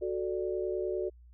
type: chord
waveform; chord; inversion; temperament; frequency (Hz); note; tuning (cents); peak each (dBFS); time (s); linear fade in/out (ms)
sine; D major; first; equal; 370 / 440 / 587.3; F#4 / A4 / D5; 0 / 0 / 0; -32 / -36 / -37; 0.01-1.1; 20
effects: added 60 Hz sine -52 dBFS peak until 1.33 s